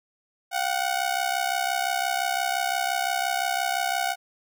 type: ring-modulated tone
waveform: sawtooth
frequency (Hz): 740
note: F#5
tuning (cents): 0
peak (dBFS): -17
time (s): 0.51-4.16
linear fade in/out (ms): 50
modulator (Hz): 32.9
effects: none